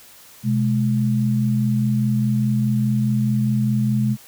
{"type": "tone pair together", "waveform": "sine", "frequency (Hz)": [126.34, 211.2], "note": ["B2", "G#3"], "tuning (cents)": [40, 29], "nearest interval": "major sixth", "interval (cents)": 889, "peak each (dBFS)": -19, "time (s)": [0.43, 4.17], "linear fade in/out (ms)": 50, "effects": ["white hiss -46 dBFS RMS until 4.27 s"]}